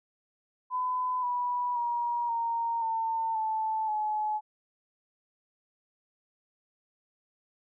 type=tone with pitch steps; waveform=sine; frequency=1007 / 979.5 / 952.7 / 926.6 / 901.3 / 876.6 / 852.7 Hz; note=B5 / B5 / A#5 / A#5 / A5 / A5 / G#5; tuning=+33 / -15 / +37 / -11 / +41 / -7 / +45 cents; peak=-27 dBFS; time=0.7-4.41 s; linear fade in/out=50 ms; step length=530 ms; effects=none